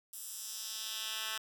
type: tone with high-pass filter sweep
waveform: 10% pulse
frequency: 219.1 Hz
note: A3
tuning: 7 cents flat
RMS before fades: -41 dBFS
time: 0.13-1.38 s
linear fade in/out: 5 ms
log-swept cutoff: 9800 to 2000 Hz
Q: 1.3
effects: none